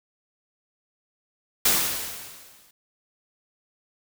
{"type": "noise with exponential decay", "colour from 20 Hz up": "white", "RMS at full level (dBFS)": -18, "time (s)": [1.65, 2.71], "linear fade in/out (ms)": 5, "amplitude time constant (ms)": 230, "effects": []}